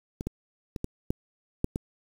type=clicks; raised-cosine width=3 ms; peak=-20 / -17 / -21 / -17 / -13 / -11 / -16 dBFS; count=7; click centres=0.209 / 0.27 / 0.762 / 0.844 / 1.105 / 1.644 / 1.759 s; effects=7-bit